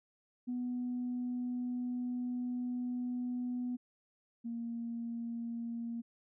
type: tone pair in turn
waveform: sine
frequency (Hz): 246.9 / 233.3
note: B3 / A#3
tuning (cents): 0 / +2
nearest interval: minor second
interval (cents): 98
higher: first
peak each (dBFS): -33 / -36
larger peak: first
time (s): 0.47-3.77 / 4.44-6.02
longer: first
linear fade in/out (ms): 20
effects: tanh soft clip ceiling -30 dBFS